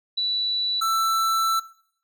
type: tone pair in turn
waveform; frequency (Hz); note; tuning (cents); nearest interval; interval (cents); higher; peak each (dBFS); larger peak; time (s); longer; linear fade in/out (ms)
sine / square; 3951 / 1330.3; B7 / E6; 0 / +15; octave + perfect fifth; 1885; first; -21; neither; 0.17-0.81 / 0.81-1.6; second; 10
effects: noise-tail reverb RT60 0.6 s tail -17 dB re dry